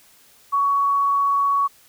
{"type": "tone", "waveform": "sine", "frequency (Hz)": 1121, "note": "C#6", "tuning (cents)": 19, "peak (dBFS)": -16, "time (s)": [0.52, 1.68], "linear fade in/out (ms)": 20, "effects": ["white hiss -53 dBFS RMS until 1.88 s"]}